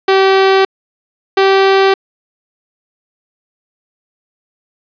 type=tone pair in turn; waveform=sawtooth; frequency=385.2 / 387.7 Hz; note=G4 / G4; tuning=-30 / -19 cents; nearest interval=unison; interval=11 cents; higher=second; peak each=-3 dBFS; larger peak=neither; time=0.08-0.65 / 1.37-1.94 s; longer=neither; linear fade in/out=5 ms; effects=resampled to 11025 Hz + 7-bit